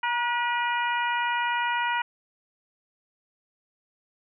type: harmonic tone with a mistuned harmonic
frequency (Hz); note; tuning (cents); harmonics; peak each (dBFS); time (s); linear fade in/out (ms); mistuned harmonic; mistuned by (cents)
483.6; B4; -36; 2 / 3 / 4 / 5 / 6; -26 / -30 / -32 / -34 / -36; 0.03-2.02; 5; 2; -29
effects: none